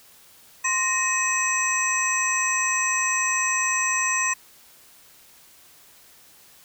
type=tone cluster; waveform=sine; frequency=1049 / 1861 / 2548 / 5970 / 7630 Hz; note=C6 / A#6 / D#7 / F#8 / A#8; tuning=+4 / -3 / +41 / +15 / +39 cents; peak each=-27 dBFS; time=0.64-4.34 s; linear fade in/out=10 ms; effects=white hiss -52 dBFS RMS until 6.64 s